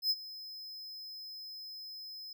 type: tone with ADSR envelope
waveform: square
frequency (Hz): 5100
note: D#8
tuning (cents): +42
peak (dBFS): -26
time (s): 0.02-2.33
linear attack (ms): 83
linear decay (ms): 43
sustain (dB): -18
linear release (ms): 4
effects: none